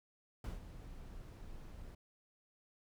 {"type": "noise with ADSR envelope", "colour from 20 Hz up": "brown", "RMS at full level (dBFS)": -40, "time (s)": [0.44, 1.95], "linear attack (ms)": 3, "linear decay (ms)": 150, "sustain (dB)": -10, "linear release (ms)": 5, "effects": []}